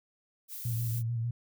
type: noise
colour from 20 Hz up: violet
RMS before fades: -41 dBFS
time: 0.48-1.03 s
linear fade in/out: 50 ms
type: tone with vibrato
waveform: sine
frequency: 116.54 Hz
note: A#2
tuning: in tune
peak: -29 dBFS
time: 0.65-1.31 s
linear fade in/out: 5 ms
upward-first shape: square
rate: 6.8 Hz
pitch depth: 38 cents each way
effects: none